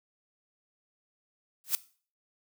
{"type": "noise with exponential growth", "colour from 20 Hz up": "blue", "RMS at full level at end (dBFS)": -22, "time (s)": [1.64, 1.75], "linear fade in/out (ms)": 0, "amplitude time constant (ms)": 22, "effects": ["noise-tail reverb RT60 0.4 s tail -18 dB re dry"]}